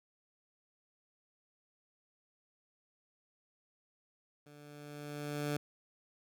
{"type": "tone with level ramp", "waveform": "15% pulse", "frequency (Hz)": 146.83, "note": "D3", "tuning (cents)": 0, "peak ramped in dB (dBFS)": [-49, -26], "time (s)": [4.46, 5.57], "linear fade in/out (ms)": 5, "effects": []}